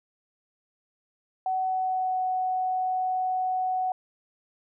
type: tone with pitch glide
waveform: sine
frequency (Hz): 751 to 743.2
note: F#5 to F#5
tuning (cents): +26 to +7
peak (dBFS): -24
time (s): 1.46-3.92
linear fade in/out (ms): 2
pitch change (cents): -19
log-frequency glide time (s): 1.68-2.21
effects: none